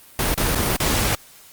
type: noise with dropouts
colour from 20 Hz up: pink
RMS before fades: -20 dBFS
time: 0.19-1.15 s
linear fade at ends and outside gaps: 2 ms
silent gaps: 0.343-0.376 / 0.549-0.555 / 0.765-0.801 s
effects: white hiss -47 dBFS RMS until 1.52 s + Opus 32 kbps